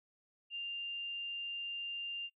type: tone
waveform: sine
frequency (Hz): 2794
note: F7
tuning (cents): 0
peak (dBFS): -38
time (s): 0.5-2.3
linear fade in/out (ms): 50
effects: noise-tail reverb RT60 0.1 s tail -26 dB re dry